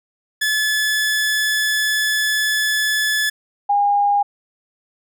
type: tone pair in turn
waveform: sawtooth / sine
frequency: 1722 / 812.7 Hz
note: A6 / G#5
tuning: -38 / -38 cents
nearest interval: octave + minor second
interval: 1300 cents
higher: first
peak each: -13 dBFS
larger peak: neither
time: 0.41-3.3 / 3.69-4.23 s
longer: first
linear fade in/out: 10 ms
effects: none